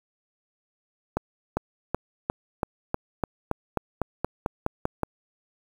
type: accelerating click train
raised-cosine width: 1 ms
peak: -10 dBFS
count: 15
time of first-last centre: 1.17-5.033 s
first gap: 400 ms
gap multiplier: 0.94
effects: 7-bit